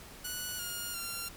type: tone with pitch steps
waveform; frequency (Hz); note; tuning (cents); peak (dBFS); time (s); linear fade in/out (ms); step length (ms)
5% pulse; 1472 / 1425.1 / 1379.8; F#6 / F6 / F6; -9 / +35 / -21; -25; 0.24-1.29; 10; 350
effects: pink hiss -50 dBFS RMS until 1.36 s + MP3 96 kbps